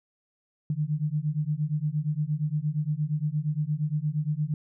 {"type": "beating tone pair", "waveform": "sine", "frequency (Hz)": [146.83, 155.43], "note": ["D3", "D#3"], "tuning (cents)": [0, -1], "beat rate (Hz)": 8.6, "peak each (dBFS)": -28, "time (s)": [0.7, 4.54], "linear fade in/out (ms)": 2, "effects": []}